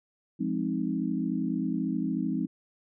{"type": "chord", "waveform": "sine", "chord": "F minor seventh", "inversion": "none", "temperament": "equal", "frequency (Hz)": [174.61, 207.7, 261.6, 311.1], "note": ["F3", "Ab3", "C4", "Eb4"], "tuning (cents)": [0, 0, 0, 0], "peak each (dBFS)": [-33, -32, -31, -33], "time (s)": [0.39, 2.47], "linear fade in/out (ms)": 20, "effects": []}